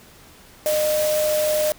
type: tone in noise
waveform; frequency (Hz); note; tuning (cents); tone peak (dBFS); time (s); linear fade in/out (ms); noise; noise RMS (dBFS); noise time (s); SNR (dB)
sine; 610; D#5; -34; -18; 0.66-1.72; 0; white; -28; 0.66-1.72; +7
effects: pink hiss -48 dBFS RMS until 1.78 s